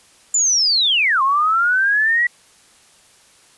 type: linear two-way sweep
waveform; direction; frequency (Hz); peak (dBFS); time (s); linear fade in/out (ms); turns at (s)
sine; down then up; 7200 to 1046.5 to 1953; -13; 0.34-2.27; 5; 1.22
effects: white hiss -51 dBFS RMS until 3.57 s + resampled to 24000 Hz

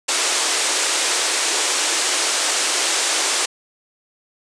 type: band-pass noise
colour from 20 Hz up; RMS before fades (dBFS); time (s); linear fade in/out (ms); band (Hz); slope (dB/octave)
white; -20; 0.08-3.46; 10; 300 to 9000; 48
effects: none

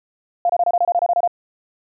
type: tone bursts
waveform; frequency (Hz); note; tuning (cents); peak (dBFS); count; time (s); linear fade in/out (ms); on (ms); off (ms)
sine; 698.5; F5; 0; -13; 12; 0.45-1.276; 2; 45; 26
effects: none

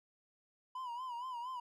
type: tone with vibrato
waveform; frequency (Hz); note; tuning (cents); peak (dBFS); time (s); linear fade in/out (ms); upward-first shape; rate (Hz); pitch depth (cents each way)
triangle; 987.8; B5; 0; -38; 0.75-1.6; 5; sine; 4.3; 94
effects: none

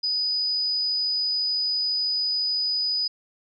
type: tone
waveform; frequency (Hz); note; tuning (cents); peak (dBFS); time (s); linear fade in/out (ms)
sine; 4973; D#8; -2; -22; 0.03-3.08; 10
effects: none

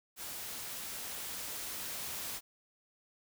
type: noise with level ramp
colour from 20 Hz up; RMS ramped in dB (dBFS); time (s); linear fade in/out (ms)
white; -43 to -40; 0.16-2.41; 50
effects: none

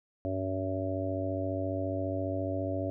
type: harmonic tone with a mistuned harmonic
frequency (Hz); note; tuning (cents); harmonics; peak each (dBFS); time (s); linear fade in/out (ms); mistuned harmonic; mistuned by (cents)
94.6; F#2; +39; 1 / 3 / 4 / 5 / 6 / 7; -35 / -35 / -41 / -46 / -36 / -37; 0.25-2.9; 0; 1; +27
effects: none

